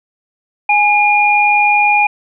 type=tone pair together; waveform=sine; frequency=830.6 / 2422 Hz; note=G#5 / D#7; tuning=0 / -47 cents; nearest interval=octave + perfect fifth; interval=1853 cents; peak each=-11 dBFS; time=0.69-2.07 s; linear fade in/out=5 ms; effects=none